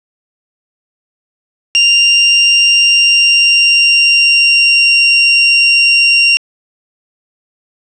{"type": "tone with pitch glide", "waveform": "30% pulse", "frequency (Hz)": [2787, 2768], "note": ["F7", "F7"], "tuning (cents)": [-4, -16], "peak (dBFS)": -3, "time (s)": [1.75, 6.37], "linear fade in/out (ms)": 0, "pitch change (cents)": -12, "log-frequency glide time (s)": [2.78, 4.96], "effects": ["resampled to 22050 Hz", "7-bit"]}